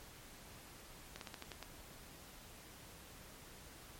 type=slowing click train; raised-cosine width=0.2 ms; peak=-28 dBFS; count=7; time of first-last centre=1.16-1.627 s; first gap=52 ms; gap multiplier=1.16; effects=pink hiss -56 dBFS RMS until 3.99 s + MP3 64 kbps